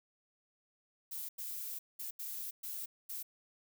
violet noise bursts at uneven times, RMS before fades -42 dBFS, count 6, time 1.11-1.29 / 1.38-1.79 / 1.99-2.11 / 2.19-2.51 / 2.63-2.86 / 3.09-3.23 s, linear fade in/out 10 ms, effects none

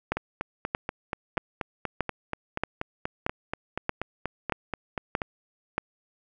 two click trains, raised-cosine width 0.5 ms, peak -10 / -14 dBFS, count 10 / 22, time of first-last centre 0.12-5.78 / 0.17-5.218 s, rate 1.59 / 4.16 Hz, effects none

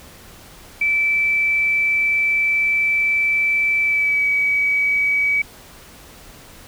sine tone with pitch glide, 2321 to 2275 Hz, D7 to C#7, -21 to +44 cents, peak -15 dBFS, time 0.81-5.42 s, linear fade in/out 5 ms, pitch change -35 cents, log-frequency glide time 3.82-4.27 s, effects pink hiss -43 dBFS RMS until 6.67 s

